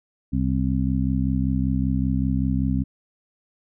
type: harmonic tone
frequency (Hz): 65.2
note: C2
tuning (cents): -5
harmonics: 1 / 2 / 3 / 4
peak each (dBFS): -25 / -25 / -25 / -25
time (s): 0.32-2.84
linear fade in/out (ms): 20
effects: none